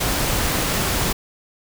pink noise, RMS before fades -21 dBFS, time 0-1.13 s, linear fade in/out 10 ms, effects none

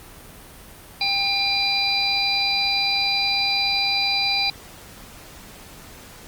harmonic tone, 799 Hz, G5, 33 cents sharp, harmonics 1 / 3 / 5 / 6, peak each -28 / -24 / -23 / -24 dBFS, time 1.01-4.5 s, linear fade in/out 2 ms, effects pink hiss -43 dBFS RMS until 6.27 s + Opus 32 kbps

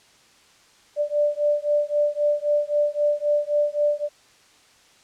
sine beating tone pair, 587.3 / 591.1 Hz, D5 / D5, 0 / +11 cents, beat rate 3.8 Hz, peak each -22 dBFS, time 0.96-4.09 s, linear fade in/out 50 ms, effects white hiss -55 dBFS RMS until 5.03 s + low-pass 7000 Hz 12 dB/octave

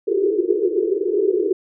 pink band-pass noise, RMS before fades -19 dBFS, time 0.07-1.53 s, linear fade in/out 5 ms, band 350 to 440 Hz, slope 96 dB/octave, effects none

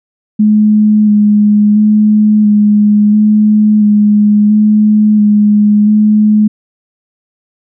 sine tone with vibrato, 210.4 Hz, G#3, 23 cents sharp, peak -4 dBFS, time 0.39-6.48 s, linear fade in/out 10 ms, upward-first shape square, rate 0.73 Hz, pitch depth 15 cents each way, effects none

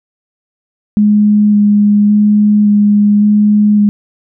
sine tone with vibrato, 207.7 Hz, G#3, in tune, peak -5 dBFS, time 0.97-3.89 s, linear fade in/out 0 ms, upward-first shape square, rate 0.89 Hz, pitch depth 10 cents each way, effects none

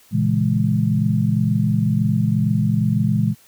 sine chord, A# half-diminished seventh, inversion none, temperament equal, 116.54 / 138.59 / 164.81 / 207.7 Hz, A#2 / C#3 / E3 / G#3, 0 / 0 / 0 / 0 cents, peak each -20 / -23 / -21 / -20 dBFS, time 0.11-3.35 s, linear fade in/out 50 ms, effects white hiss -52 dBFS RMS until 3.47 s

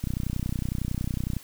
click train, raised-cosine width 5 ms, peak -16 dBFS, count 42, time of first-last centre 0.04-1.367 s, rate 30.9 Hz, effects white hiss -49 dBFS RMS until 1.43 s

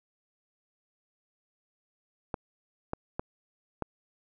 clicks, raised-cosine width 1 ms, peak -17 dBFS, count 4, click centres 2.342 / 2.934 / 3.195 / 3.823 s, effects none

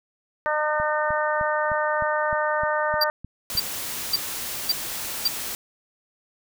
harmonic tone, 303.5 Hz, D#4, 43 cents flat, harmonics 2 / 3 / 4 / 5 / 6, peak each -25 / -27 / -28 / -29 / -30 dBFS, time 0.46-3.1 s, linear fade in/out 0 ms
click train, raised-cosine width 5 ms, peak -24 dBFS, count 10, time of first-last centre 0.8-3.552 s, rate 3.27 Hz
square tone bursts, 4699 Hz, D8, in tune, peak -18 dBFS, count 5, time 3.01-5.28 s, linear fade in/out 5 ms, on 30 ms, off 530 ms
white noise, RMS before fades -31 dBFS, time 3.5-5.55 s, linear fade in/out 0 ms
effects none

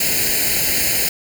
white noise with comb filter, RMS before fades -18 dBFS, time 0-1.09 s, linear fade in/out 5 ms, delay 0.43 ms, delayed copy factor +0.9, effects none

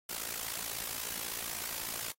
white noise with amplitude modulation, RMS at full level -35 dBFS, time 0.09-2.12 s, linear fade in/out 5 ms, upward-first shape sine, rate 56.3 Hz, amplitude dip 85%, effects noise-tail reverb RT60 0.1 s tail -25 dB re dry + AAC 48 kbps

